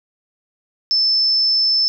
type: tone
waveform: sine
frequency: 5274 Hz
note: E8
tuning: in tune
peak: -13 dBFS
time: 0.91-1.88 s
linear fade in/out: 0 ms
effects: none